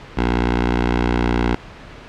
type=tone with notch filter; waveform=10% pulse; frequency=59.7 Hz; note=A#1; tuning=42 cents sharp; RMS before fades=-18 dBFS; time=0.17-1.55 s; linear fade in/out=5 ms; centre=140 Hz; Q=1.4; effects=pink hiss -38 dBFS RMS until 2.08 s + low-pass 3000 Hz 12 dB/octave